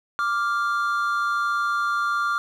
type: tone pair together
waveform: triangle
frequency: 1175.7 / 1396.9 Hz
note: D6 / F6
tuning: +2 / 0 cents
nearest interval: minor third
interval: 298 cents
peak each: -22 dBFS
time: 0.19-2.38 s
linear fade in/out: 0 ms
effects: none